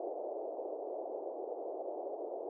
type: band-pass noise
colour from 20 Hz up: white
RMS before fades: -41 dBFS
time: 0-2.49 s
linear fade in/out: 2 ms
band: 350 to 700 Hz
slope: 48 dB/octave
effects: none